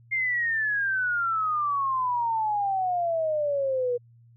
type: exponential sweep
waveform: sine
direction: down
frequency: 2129 to 478.8 Hz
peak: -23 dBFS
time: 0.11-3.98 s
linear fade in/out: 20 ms
effects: added 117 Hz sine -52 dBFS peak until 4.36 s